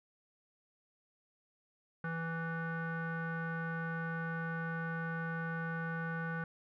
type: tone with low-pass filter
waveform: square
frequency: 164.81 Hz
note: E3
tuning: in tune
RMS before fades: -38 dBFS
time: 2.04-6.44 s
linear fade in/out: 2 ms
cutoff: 1500 Hz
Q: 6.4
effects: none

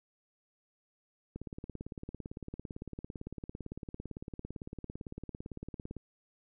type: click train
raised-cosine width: 3 ms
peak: -28 dBFS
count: 83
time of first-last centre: 1.36-5.967 s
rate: 17.8 Hz
effects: none

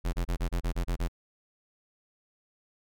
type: tone bursts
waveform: square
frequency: 43.65 Hz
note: F1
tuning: in tune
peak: -27 dBFS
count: 9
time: 0.04-1.084 s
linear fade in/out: 20 ms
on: 92 ms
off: 27 ms
effects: none

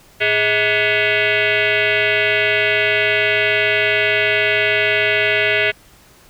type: tone with frequency modulation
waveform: sine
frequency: 111.3 Hz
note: A2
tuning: 20 cents sharp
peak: -13 dBFS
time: 0.2-5.72 s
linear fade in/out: 20 ms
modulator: 528 Hz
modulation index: 5.3
effects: pink hiss -48 dBFS RMS until 6.29 s

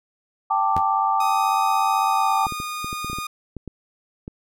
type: chord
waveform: sine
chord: G suspended second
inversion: none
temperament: just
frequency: 784 / 882 / 1176 Hz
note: G5 / A5 / D6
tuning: 0 / +4 / +2 cents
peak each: -22 dBFS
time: 0.5-2.47 s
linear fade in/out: 10 ms
type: tone with exponential decay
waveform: sawtooth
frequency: 82.41 Hz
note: E2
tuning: in tune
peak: -20 dBFS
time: 0.76-0.84 s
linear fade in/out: 5 ms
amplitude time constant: 16 ms
type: tone with pitch glide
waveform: sawtooth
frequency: 1252 to 1226.9 Hz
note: D#6 to D#6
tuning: +10 to -25 cents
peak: -24 dBFS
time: 1.2-3.27 s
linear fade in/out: 5 ms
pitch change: -35 cents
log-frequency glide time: 2.04-2.38 s
type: clicks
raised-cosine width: 3 ms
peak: -20 dBFS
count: 12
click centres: 2.468 / 2.523 / 2.601 / 2.845 / 2.929 / 3.046 / 3.099 / 3.131 / 3.186 / 3.567 / 3.677 / 4.279 s
effects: none

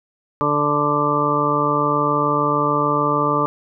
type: harmonic tone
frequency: 146.83 Hz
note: D3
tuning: in tune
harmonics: 1 / 2 / 3 / 4 / 6 / 7 / 8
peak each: -26 / -24 / -24 / -25 / -26 / -25 / -19 dBFS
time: 0.41-3.46 s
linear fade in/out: 0 ms
effects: none

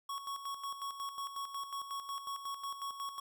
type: tone with tremolo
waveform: square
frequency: 1108.7 Hz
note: C#6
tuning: in tune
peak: -38 dBFS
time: 0.09-3.2 s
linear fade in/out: 5 ms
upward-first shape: square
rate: 5.5 Hz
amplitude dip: 60%
effects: none

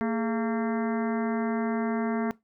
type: harmonic tone with a mistuned harmonic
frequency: 228.1 Hz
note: A#3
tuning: 37 cents flat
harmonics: 1 / 2 / 3 / 4 / 5 / 6 / 7 / 8 / 9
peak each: -26 / -32 / -36 / -38 / -40 / -42 / -43 / -44 / -45 dBFS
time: 0.01-2.31 s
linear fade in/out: 0 ms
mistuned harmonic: 2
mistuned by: -140 cents
effects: noise-tail reverb RT60 0.2 s tail -21 dB re dry

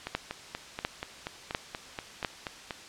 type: two click trains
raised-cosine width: 0.3 ms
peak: -18 / -12 dBFS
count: 12 / 4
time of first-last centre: 0.07-2.708 / 0.15-2.248 s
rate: 4.17 / 1.43 Hz
effects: white hiss -47 dBFS RMS until 2.88 s + low-pass 6000 Hz 12 dB/octave

